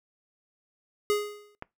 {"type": "tone with exponential decay", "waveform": "square", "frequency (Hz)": 415.3, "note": "G#4", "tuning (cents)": 0, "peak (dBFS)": -21, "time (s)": [1.1, 1.55], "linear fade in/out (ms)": 0, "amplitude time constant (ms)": 96}
{"type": "click", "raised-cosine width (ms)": 0.5, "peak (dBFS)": -21, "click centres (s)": 1.624}
{"effects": ["noise-tail reverb RT60 0.2 s tail -23 dB re dry"]}